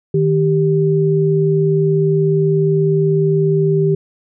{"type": "tone pair together", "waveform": "sine", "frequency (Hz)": [155.68, 392.3], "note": ["D#3", "G4"], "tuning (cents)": [1, 1], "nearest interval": "octave + major third", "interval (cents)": 1600, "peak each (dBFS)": -14, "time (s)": [0.14, 3.95], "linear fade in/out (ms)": 5, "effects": []}